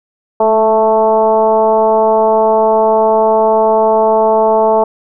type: tone with frequency modulation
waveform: sine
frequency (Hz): 659.3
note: E5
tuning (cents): 0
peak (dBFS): -7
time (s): 0.4-4.84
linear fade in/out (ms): 5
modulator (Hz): 221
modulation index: 1.3
effects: none